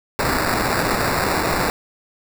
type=noise with sample-and-hold; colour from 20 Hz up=white; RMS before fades=-20 dBFS; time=0.19-1.7 s; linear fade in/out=0 ms; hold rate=3150 Hz; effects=none